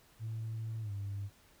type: tone with pitch glide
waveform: sine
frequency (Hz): 111.7 to 100.09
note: A2 to G2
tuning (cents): +27 to +37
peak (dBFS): -35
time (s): 0.19-1.3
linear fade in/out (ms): 50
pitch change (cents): -190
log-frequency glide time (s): 0.81-0.92
effects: tanh soft clip ceiling -33 dBFS + pink hiss -64 dBFS RMS until 1.6 s